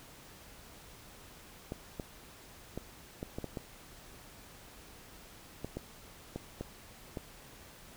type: clicks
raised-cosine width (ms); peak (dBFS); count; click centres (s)
2; -24; 12; 1.721 / 1.998 / 2.776 / 3.229 / 3.385 / 3.443 / 3.572 / 5.646 / 5.77 / 6.36 / 6.61 / 7.172
effects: pink hiss -54 dBFS RMS until 7.96 s